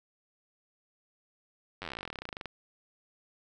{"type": "slowing click train", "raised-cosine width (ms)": 0.3, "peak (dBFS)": -22, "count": 28, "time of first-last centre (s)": [1.82, 2.457], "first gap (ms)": 10, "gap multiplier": 1.06, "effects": []}